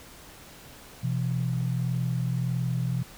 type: tone pair together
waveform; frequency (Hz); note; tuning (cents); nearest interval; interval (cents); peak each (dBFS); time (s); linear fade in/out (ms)
sine; 126.9 / 168.56; B2 / E3; +47 / +39; perfect fourth; 492; -26 / -30; 1.03-3.03; 10
effects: pink hiss -48 dBFS RMS until 3.17 s